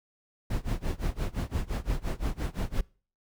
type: noise with tremolo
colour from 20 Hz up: brown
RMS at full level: -27 dBFS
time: 0.5-2.81 s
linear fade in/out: 5 ms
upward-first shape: sine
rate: 5.8 Hz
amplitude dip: 95%
effects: noise-tail reverb RT60 0.4 s tail -24 dB re dry